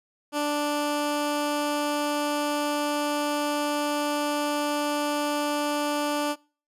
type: tone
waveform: 15% pulse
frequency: 293.7 Hz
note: D4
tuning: in tune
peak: -18 dBFS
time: 0.32-6.36 s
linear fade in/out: 50 ms
effects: noise-tail reverb RT60 0.4 s tail -25 dB re dry + resampled to 32000 Hz